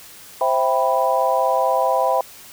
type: chord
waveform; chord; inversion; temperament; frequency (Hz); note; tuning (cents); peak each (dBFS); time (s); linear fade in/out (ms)
sine; C major seventh; none; equal; 523.3 / 659.3 / 784 / 987.8; C5 / E5 / G5 / B5; 0 / 0 / 0 / 0; -21; 0.41-2.21; 2
effects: white hiss -42 dBFS RMS until 2.52 s